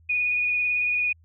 sine tone with vibrato, 2463 Hz, D#7, 18 cents flat, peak -21 dBFS, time 0.09-1.13 s, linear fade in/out 10 ms, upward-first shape sine, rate 18 Hz, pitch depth 15 cents each way, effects added 82 Hz sine -53 dBFS peak until 1.24 s

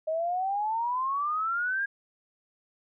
sine exponential sweep, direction up, 622.3 to 1639 Hz, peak -26 dBFS, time 0.07-1.86 s, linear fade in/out 10 ms, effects none

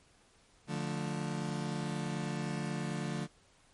35% pulse chord, D minor, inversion none, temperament just, 146.83 / 176.2 / 220.2 Hz, D3 / F3 / A3, 0 / +16 / +2 cents, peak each -36 / -37 / -38 dBFS, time 0.67-3.28 s, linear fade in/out 50 ms, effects pink hiss -65 dBFS RMS until 3.73 s + MP3 48 kbps

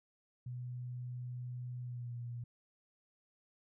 sine tone with pitch glide, 123.8 to 119.79 Hz, B2 to A#2, +5 to +48 cents, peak -40 dBFS, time 0.46-2.44 s, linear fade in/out 5 ms, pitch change -57 cents, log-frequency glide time 1.82-2.13 s, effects none

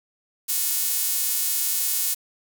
sawtooth tone with high-pass filter, 363.1 Hz, F#4, 33 cents flat, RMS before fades -24 dBFS, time 0.48-2.15 s, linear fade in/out 20 ms, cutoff 9700 Hz, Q 0.55, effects 7-bit

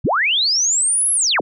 sine linear two-way sweep, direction up then down, 37.02 to 11175 to 37.02 Hz, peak -14 dBFS, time 0.04-1.41 s, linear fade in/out 10 ms, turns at 1.12 s, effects none

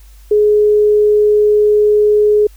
sine tone, 419.9 Hz, G#4, 19 cents sharp, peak -7 dBFS, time 0.31-2.47 s, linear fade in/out 5 ms, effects added 50 Hz sine -37 dBFS peak until 2.56 s + white hiss -50 dBFS RMS until 2.56 s

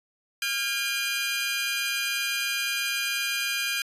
30% pulse tone cluster, 1397 / 1621 / 2420 / 3114 / 4058 Hz, F6 / G#6 / D#7 / G7 / B7, 0 / -42 / -49 / -12 / +46 cents, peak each -34 / -29 / -27 / -30 / -35 dBFS, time 0.42-3.82 s, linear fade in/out 2 ms, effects resampled to 32000 Hz

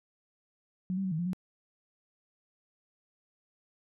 sine tone with pitch steps, 184.3 / 193.7 / 187.5 / 157.6 / 174.4 / 183.6 Hz, F#3 / G3 / F#3 / D#3 / F3 / F#3, -7 / -20 / +23 / +23 / -2 / -13 cents, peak -29 dBFS, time 0.9-1.332 s, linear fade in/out 0 ms, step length 72 ms, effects none

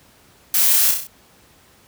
blue noise with echo, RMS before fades -17 dBFS, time 0.54-0.91 s, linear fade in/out 2 ms, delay 32 ms, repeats 5, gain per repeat -4 dB, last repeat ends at 1.07 s, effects pink hiss -52 dBFS RMS until 1.87 s + high-pass 60 Hz 12 dB/octave

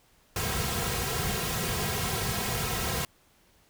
pink noise with comb filter, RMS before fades -30 dBFS, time 0.36-3.05 s, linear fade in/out 2 ms, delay 3.4 ms, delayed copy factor -0.95, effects pink hiss -63 dBFS RMS until 3.69 s

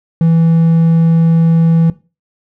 triangle tone, 164.81 Hz, E3, in tune, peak -5 dBFS, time 0.21-1.9 s, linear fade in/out 2 ms, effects noise-tail reverb RT60 0.3 s tail -18 dB re dry

